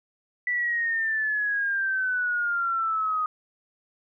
sine exponential sweep, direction down, 1975.5 to 1243 Hz, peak -23 dBFS, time 0.47-3.26 s, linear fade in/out 2 ms, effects none

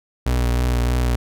35% pulse tone with vibrato, 60.9 Hz, B1, 24 cents flat, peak -15 dBFS, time 0.26-1.16 s, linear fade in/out 5 ms, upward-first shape triangle, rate 3.2 Hz, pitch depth 36 cents each way, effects none

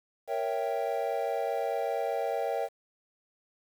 triangle chord, A# diminished seventh, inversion none, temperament equal, 466.2 / 554.4 / 659.3 / 784 Hz, A#4 / C#5 / E5 / G5, 0 / 0 / 0 / 0 cents, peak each -32 dBFS, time 0.27-2.69 s, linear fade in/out 50 ms, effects 9-bit

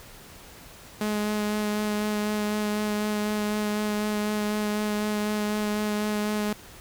sawtooth tone with vibrato, 210.4 Hz, G#3, 23 cents sharp, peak -21 dBFS, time 1.01-6.53 s, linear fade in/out 2 ms, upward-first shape sine, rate 4 Hz, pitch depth 13 cents each way, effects pink hiss -47 dBFS RMS until 6.8 s

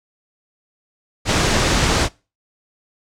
pink low-pass noise, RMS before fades -17 dBFS, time 1.25-2.09 s, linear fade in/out 50 ms, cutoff 7700 Hz, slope 24 dB/octave, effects noise-tail reverb RT60 0.3 s tail -23 dB re dry

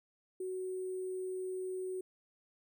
sine tone with sample-and-hold, 371.9 Hz, F#4, 9 cents sharp, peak -36 dBFS, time 0.4-2.01 s, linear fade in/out 5 ms, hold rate 8820 Hz, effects none

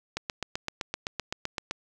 click train, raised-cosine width 0.2 ms, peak -13 dBFS, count 13, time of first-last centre 0.17-1.71 s, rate 7.79 Hz, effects none

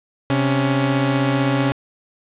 sawtooth tone pair together, 132.1 / 279.9 Hz, C3 / C#4, +17 / +17 cents, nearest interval octave + minor second, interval 1300 cents, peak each -15 dBFS, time 0.3-1.72 s, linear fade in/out 0 ms, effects resampled to 8000 Hz + 8-bit

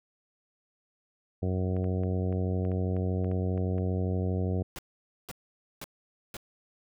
harmonic tone, 92.5 Hz, F#2, in tune, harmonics 1 / 2 / 3 / 4 / 5 / 6 / 7 / 8, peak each -28 / -33 / -38 / -38 / -38 / -44 / -43 / -48 dBFS, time 1.42-4.63 s, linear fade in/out 10 ms
clicks, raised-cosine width 0.5 ms, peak -34 dBFS, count 11, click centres 1.766 / 1.843 / 2.035 / 2.326 / 2.651 / 2.717 / 2.966 / 3.245 / 3.315 / 3.577 / 3.782 s
pink noise bursts, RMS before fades -40 dBFS, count 4, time 4.76-6.368 s, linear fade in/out 0 ms, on 27 ms, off 500 ms
effects none

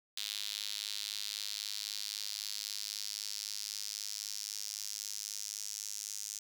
sawtooth tone with high-pass filter sweep, 103.83 Hz, G#2, in tune, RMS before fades -41 dBFS, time 0.17-6.39 s, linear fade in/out 5 ms, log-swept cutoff 3800 to 6200 Hz, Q 2.9, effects none

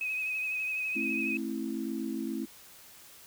sine tone with vibrato, 2535 Hz, D#7, 32 cents sharp, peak -30 dBFS, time 0.01-1.37 s, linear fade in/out 2 ms, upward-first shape sine, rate 12 Hz, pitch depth 33 cents each way
sine chord, A minor, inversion none, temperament equal with one note detuned, 220 / 267.6 / 329.6 Hz, A3 / C4 / E4, 0 / +39 / 0 cents, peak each -36 dBFS, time 0.95-2.46 s, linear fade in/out 20 ms
effects white hiss -53 dBFS RMS until 3.26 s

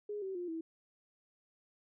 sine tone with pitch steps, 415.3 / 383 / 353.3 / 325.8 Hz, G#4 / G4 / F4 / E4, 0 / -40 / +20 / -20 cents, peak -37 dBFS, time 0.09-0.61 s, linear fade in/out 5 ms, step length 130 ms, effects none

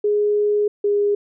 sine tone pair in turn, 415.8 / 409.4 Hz, G#4 / G#4, +2 / -25 cents, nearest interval unison, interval 27 cents, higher first, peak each -15 dBFS, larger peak neither, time 0.04-0.68 / 0.84-1.15 s, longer first, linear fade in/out 5 ms, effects none

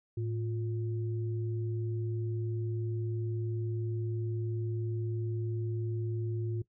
sine tone pair together, 110 / 353 Hz, A2 / F4, 0 / +19 cents, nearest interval octave + minor sixth, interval 2019 cents, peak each -32 / -39 dBFS, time 0.17-6.62 s, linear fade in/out 5 ms, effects noise-tail reverb RT60 0.1 s tail -18 dB re dry

